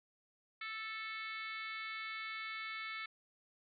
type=harmonic tone with a mistuned harmonic; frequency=440 Hz; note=A4; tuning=in tune; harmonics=3 / 4 / 5 / 6 / 7 / 8 / 9 / 10; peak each=-47 / -49 / -44 / -56 / -58 / -54 / -54 / -60 dBFS; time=0.61-3.06 s; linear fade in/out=5 ms; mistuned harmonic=10; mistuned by=+29 cents; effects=none